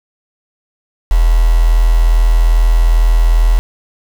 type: tone with quantisation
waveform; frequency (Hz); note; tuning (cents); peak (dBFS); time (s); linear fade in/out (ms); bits
sine; 41.2; E1; 0; -6; 1.11-3.59; 0; 4
effects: none